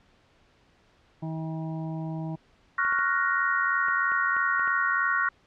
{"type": "harmonic tone", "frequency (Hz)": 160, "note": "D#3", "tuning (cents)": 49, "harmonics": [1, 2, 4, 5, 6], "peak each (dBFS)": [-31, -37, -43, -45, -47], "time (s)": [1.22, 2.36], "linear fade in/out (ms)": 10}
{"type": "chord", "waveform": "sine", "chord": "Gb major seventh", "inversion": "second", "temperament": "equal with one note detuned", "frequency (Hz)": [1108.7, 1396.9, 1480, 1872.2], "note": ["Db6", "F6", "Gb6", "Bb6"], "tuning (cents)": [0, 0, 0, 7], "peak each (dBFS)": -28, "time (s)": [2.78, 5.29], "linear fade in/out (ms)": 5}
{"type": "clicks", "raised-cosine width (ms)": 0.5, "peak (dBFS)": -26, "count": 8, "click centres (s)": [2.85, 2.925, 2.989, 3.884, 4.119, 4.366, 4.595, 4.676]}
{"effects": ["pink hiss -62 dBFS RMS until 5.46 s", "low-pass 4000 Hz 12 dB/octave"]}